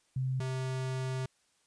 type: tone pair in turn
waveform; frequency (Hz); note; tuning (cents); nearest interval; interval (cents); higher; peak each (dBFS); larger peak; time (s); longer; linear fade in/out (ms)
sine / square; 130.4 / 130.4; C3 / C3; -5 / -5; unison; 0; neither; -29 / -33; first; 0.16-0.4 / 0.4-1.26; second; 5
effects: white hiss -71 dBFS RMS until 1.66 s + resampled to 22050 Hz